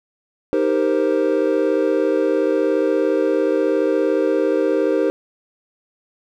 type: chord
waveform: triangle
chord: C minor seventh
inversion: first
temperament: equal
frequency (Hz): 311.1 / 392 / 466.2 / 523.3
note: Eb4 / G4 / Bb4 / C5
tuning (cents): 0 / 0 / 0 / 0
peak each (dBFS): -19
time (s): 0.53-5.1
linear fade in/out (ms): 0
effects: none